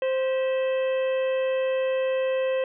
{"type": "harmonic tone with a mistuned harmonic", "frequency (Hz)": 523.3, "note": "C5", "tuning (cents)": 0, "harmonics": [1, 2, 3, 4, 5, 6], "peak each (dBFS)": [-22, -39, -43, -40, -38, -44], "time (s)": [0.02, 2.64], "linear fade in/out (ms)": 2, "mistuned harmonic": 4, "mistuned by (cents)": -130, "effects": []}